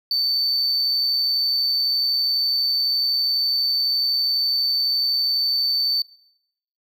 triangle tone with amplitude modulation, 4541 Hz, C#8, 41 cents sharp, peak -16 dBFS, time 0.11-6.02 s, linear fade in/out 2 ms, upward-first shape sine, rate 132 Hz, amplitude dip 35%, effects noise-tail reverb RT60 0.8 s tail -22 dB re dry

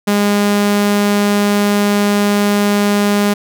sawtooth tone, 204.6 Hz, G#3, 26 cents flat, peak -7 dBFS, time 0.07-3.34 s, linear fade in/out 10 ms, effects none

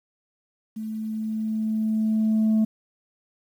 sine tone with level ramp, 218.4 Hz, A3, 13 cents flat, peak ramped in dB -29 to -14 dBFS, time 0.76-2.65 s, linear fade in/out 10 ms, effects tanh soft clip ceiling -16 dBFS + 9-bit

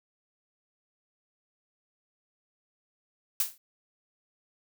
blue noise with exponential decay, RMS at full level -23 dBFS, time 3.4-3.58 s, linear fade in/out 2 ms, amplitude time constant 37 ms, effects none

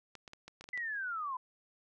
clicks, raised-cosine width 0.2 ms, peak -31 dBFS, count 8, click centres 0.153 / 0.278 / 0.334 / 0.48 / 0.61 / 0.641 / 0.689 / 0.776 s
sine linear sweep, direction down, 2024 to 987.8 Hz, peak -35 dBFS, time 0.73-1.37 s, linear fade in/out 5 ms
effects none

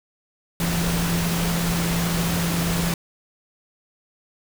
sine tone in noise, 170 Hz, F3, 46 cents flat, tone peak -22 dBFS, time 0.6-2.94 s, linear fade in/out 2 ms, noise pink, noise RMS -26 dBFS, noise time 0.6-2.94 s, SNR +1 dB, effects none

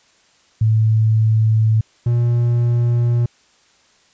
sine / triangle tone pair in turn, 110 / 119.44 Hz, A2 / A#2, 0 / +43 cents, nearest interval minor second, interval 143 cents, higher second, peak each -11 dBFS, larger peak neither, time 0.61-1.81 / 2.06-3.26 s, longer neither, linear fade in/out 5 ms, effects white hiss -55 dBFS RMS until 4.13 s + resampled to 16000 Hz

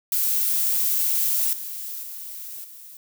violet noise with level steps, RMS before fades -22 / -33 / -36 / -43 dBFS, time 0.12-2.97 s, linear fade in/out 2 ms, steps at 1.53 / 2.03 / 2.64 s, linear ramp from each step 2 ms, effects none

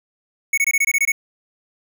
square tone bursts, 2217 Hz, C#7, in tune, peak -15 dBFS, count 9, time 0.53-1.12 s, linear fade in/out 5 ms, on 46 ms, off 22 ms, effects none

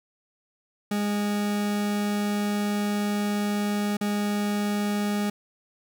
40% pulse tone with dropouts, 206.2 Hz, G#3, 12 cents flat, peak -23 dBFS, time 0.91-5.3 s, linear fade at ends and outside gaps 5 ms, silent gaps 3.97-4.01 s, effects none

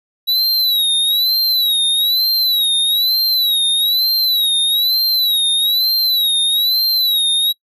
square tone with vibrato, 3908 Hz, B7, 19 cents flat, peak -13 dBFS, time 0.27-7.53 s, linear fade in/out 20 ms, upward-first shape sine, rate 1.1 Hz, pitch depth 110 cents each way, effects noise-tail reverb RT60 0.1 s tail -25 dB re dry

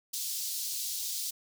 pink high-pass noise, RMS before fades -35 dBFS, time 0.13-1.31 s, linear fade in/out 10 ms, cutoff 4200 Hz, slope 24 dB/octave, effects none

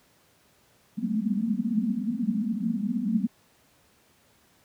white band-pass noise, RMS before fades -27 dBFS, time 0.97-3.27 s, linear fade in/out 10 ms, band 190 to 240 Hz, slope 96 dB/octave, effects pink hiss -62 dBFS RMS until 4.64 s + high-pass 80 Hz 12 dB/octave

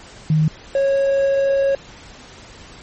sine / triangle tone pair in turn, 155.56 / 548.9 Hz, D#3 / C#5, 0 / -17 cents, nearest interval octave + minor seventh, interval 2183 cents, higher second, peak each -12 dBFS, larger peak neither, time 0.3-0.48 / 0.75-1.75 s, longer second, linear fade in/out 2 ms, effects pink hiss -41 dBFS RMS until 2.82 s + MP3 32 kbps

